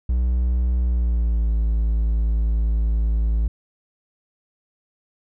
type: tone with pitch glide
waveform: triangle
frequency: 61.2 to 55.16 Hz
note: B1 to A1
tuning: -15 to +5 cents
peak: -15 dBFS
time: 0.09-3.48 s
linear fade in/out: 5 ms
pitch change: -180 cents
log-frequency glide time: 0.8-1.52 s
effects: none